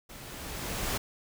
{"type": "noise with level ramp", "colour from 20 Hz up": "pink", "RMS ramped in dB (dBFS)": [-47, -30], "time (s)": [0.09, 0.98], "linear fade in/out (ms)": 10, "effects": []}